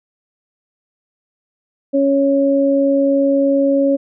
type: tone pair together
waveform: sine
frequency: 277 / 554 Hz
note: C#4 / C#5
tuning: -1 / -1 cents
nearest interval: octave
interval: 1200 cents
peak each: -14 dBFS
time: 1.93-3.97 s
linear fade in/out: 20 ms
effects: none